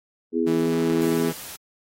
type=harmonic tone; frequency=82.9 Hz; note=E2; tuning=10 cents sharp; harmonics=3 / 4 / 5; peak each=-24 / -24 / -24 dBFS; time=0.32-1.33 s; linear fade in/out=50 ms
type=tone; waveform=sawtooth; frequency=164.81 Hz; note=E3; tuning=in tune; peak=-23 dBFS; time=0.46-1.33 s; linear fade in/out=20 ms
type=noise; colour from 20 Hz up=white; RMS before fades=-38 dBFS; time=1-1.57 s; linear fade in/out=20 ms
effects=AAC 48 kbps